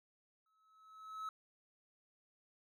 triangle tone with exponential growth, 1293 Hz, E6, 34 cents flat, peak -37 dBFS, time 0.46-1.29 s, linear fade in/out 2 ms, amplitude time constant 180 ms, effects none

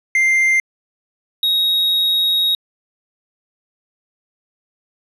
triangle tone pair in turn, 2095 / 3778 Hz, C7 / A#7, +2 / +22 cents, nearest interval minor seventh, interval 1020 cents, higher second, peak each -10 / -12 dBFS, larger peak first, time 0.15-0.6 / 1.43-2.55 s, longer second, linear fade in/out 2 ms, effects resampled to 32000 Hz

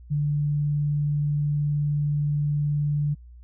sine tone, 146.83 Hz, D3, in tune, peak -21 dBFS, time 0.1-3.15 s, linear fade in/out 20 ms, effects added 60 Hz sine -43 dBFS peak until 3.43 s

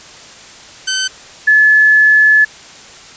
10% pulse / sine tone pair in turn, 1530 / 1722 Hz, G6 / A6, -42 / -38 cents, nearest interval major second, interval 204 cents, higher second, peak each -5 dBFS, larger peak neither, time 0.87-1.08 / 1.47-2.45 s, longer second, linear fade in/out 10 ms, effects white hiss -36 dBFS RMS until 3.16 s + resampled to 16000 Hz

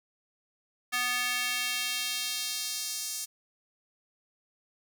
square tone with high-pass filter sweep, 246.9 Hz, B3, in tune, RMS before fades -32 dBFS, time 0.92-3.26 s, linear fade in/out 20 ms, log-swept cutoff 1600 to 6400 Hz, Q 1.3, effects none

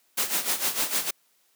white noise with tremolo, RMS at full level -24 dBFS, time 0.17-1.11 s, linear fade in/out 10 ms, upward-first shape sine, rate 6.6 Hz, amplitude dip 75%, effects white hiss -66 dBFS RMS until 1.55 s + high-pass 200 Hz 12 dB/octave

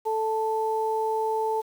sine tone pair together, 440 / 880 Hz, A4 / A5, 0 / 0 cents, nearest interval octave, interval 1200 cents, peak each -26 dBFS, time 0.05-1.62 s, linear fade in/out 20 ms, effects 8-bit

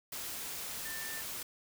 sine tone in noise, 1786 Hz, A6, 25 cents sharp, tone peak -43 dBFS, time 0.85-1.21 s, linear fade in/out 5 ms, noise white, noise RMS -41 dBFS, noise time 0.12-1.43 s, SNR -5 dB, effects none

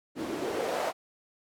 white noise with band-pass filter sweep, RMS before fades -32 dBFS, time 0.15-0.93 s, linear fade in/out 50 ms, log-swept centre 270 to 700 Hz, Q 2.6, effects none

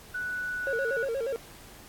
sine tone with pitch glide, 1480 to 1468.9 Hz, F#6 to F#6, 0 to -13 cents, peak -30 dBFS, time 0.14-1.05 s, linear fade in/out 10 ms, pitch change -13 cents, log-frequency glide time 0.59-0.72 s
triangle tone with vibrato, 500 Hz, B4, 21 cents sharp, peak -26 dBFS, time 0.67-1.36 s, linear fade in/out 0 ms, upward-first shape square, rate 8.4 Hz, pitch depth 150 cents each way
effects pink hiss -50 dBFS RMS until 1.88 s + AAC 64 kbps

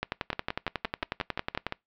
two click trains, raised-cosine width 0.3 ms, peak -12 / -14 dBFS, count 19 / 9, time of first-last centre 0.03-1.666 / 0.33-1.724 s, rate 11 / 5.74 Hz, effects noise-tail reverb RT60 0.2 s tail -24 dB re dry + low-pass 4000 Hz 12 dB/octave

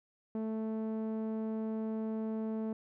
sawtooth tone with low-pass filter, 220 Hz, A3, in tune, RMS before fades -36 dBFS, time 0.35-2.73 s, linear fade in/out 2 ms, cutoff 590 Hz, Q 0.71, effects none

